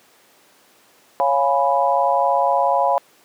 sine chord, C# dominant seventh, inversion none, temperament equal, 554.4 / 698.5 / 830.6 / 987.8 Hz, C#5 / E#5 / G#5 / B5, 0 / 0 / 0 / 0 cents, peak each -20 dBFS, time 1.2-2.98 s, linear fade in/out 0 ms, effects pink hiss -53 dBFS RMS until 3.24 s + high-pass 300 Hz 12 dB/octave

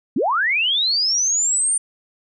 sine linear sweep, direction up, 188.6 to 9100 Hz, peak -16 dBFS, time 0.16-1.78 s, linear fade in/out 5 ms, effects none

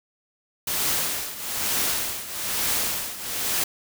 white noise with tremolo, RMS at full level -23 dBFS, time 0.67-3.64 s, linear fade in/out 5 ms, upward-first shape triangle, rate 1.1 Hz, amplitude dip 80%, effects none

